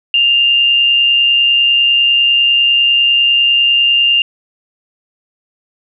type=tone with amplitude modulation; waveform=sine; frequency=2800 Hz; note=F7; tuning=4 cents sharp; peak=-6 dBFS; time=0.14-4.22 s; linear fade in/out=2 ms; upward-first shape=sine; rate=130 Hz; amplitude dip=35%; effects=none